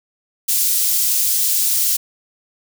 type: high-pass noise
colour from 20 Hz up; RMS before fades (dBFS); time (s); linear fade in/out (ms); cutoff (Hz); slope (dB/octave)
white; -17; 0.48-1.97; 10; 5300; 12
effects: none